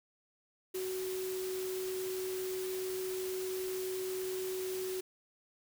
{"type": "tone in noise", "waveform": "sine", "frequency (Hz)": 373.4, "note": "F#4", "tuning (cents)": 16, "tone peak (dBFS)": -35, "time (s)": [0.74, 5.01], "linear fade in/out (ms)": 10, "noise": "white", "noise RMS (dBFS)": -45, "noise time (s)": [0.74, 5.01], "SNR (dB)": 7, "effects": []}